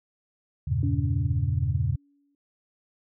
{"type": "chord", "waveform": "sine", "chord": "E diminished seventh", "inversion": "none", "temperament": "equal", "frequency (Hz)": [82.41, 98, 116.54, 138.59], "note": ["E2", "G2", "Bb2", "Db3"], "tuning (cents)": [0, 0, 0, 0], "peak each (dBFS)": -28, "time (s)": [0.67, 1.96], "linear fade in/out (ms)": 10}
{"type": "tone with exponential decay", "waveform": "sine", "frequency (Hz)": 284.2, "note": "C#4", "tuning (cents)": 43, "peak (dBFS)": -28, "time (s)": [0.83, 2.35], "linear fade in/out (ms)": 2, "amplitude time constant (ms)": 330}
{"effects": []}